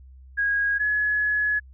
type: tone pair in turn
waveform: sine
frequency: 1644 / 1694.1 Hz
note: G#6 / G#6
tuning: -18 / +34 cents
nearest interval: minor second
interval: 52 cents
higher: second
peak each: -20 dBFS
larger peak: neither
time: 0.37-0.79 / 0.79-1.6 s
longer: second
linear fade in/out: 20 ms
effects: added 65 Hz sine -44 dBFS peak until 1.73 s